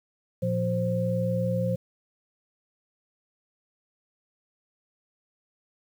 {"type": "tone cluster", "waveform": "sine", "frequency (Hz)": [116.4, 176.7, 525], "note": ["A#2", "F3", "C5"], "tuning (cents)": [-2, 21, 6], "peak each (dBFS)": -28, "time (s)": [0.42, 1.76], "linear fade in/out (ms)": 10, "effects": ["9-bit"]}